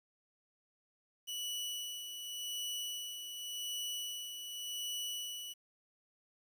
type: tone with tremolo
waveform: sawtooth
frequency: 2951 Hz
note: F#7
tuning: 5 cents flat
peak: -34 dBFS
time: 1.27-5.54 s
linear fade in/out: 20 ms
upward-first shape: sine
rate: 0.88 Hz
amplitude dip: 50%
effects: 10-bit